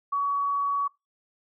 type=tone; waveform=sine; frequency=1129 Hz; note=C#6; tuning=31 cents sharp; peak=-23 dBFS; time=0.12-0.88 s; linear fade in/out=10 ms; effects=noise-tail reverb RT60 0.2 s tail -20 dB re dry